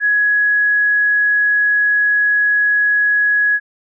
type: tone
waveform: sine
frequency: 1675 Hz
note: G#6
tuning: 14 cents sharp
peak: -11 dBFS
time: 0-3.6 s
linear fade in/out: 50 ms
effects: none